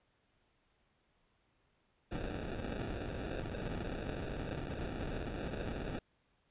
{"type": "noise with sample-and-hold", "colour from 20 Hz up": "pink", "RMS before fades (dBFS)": -40, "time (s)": [2.11, 5.99], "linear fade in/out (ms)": 5, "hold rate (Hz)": 1050, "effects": ["pink hiss -75 dBFS RMS until 6.5 s", "resampled to 8000 Hz"]}